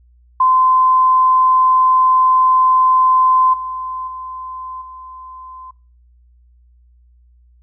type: tone with level steps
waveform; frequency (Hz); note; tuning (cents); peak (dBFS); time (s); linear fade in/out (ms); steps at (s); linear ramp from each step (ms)
sine; 1031; C6; -26; -9 / -22 / -26 / -32; 0.4-5.71; 5; 3.53 / 4.07 / 4.81; 10
effects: noise-tail reverb RT60 0.4 s tail -22 dB re dry + added 60 Hz sine -47 dBFS peak until 7.62 s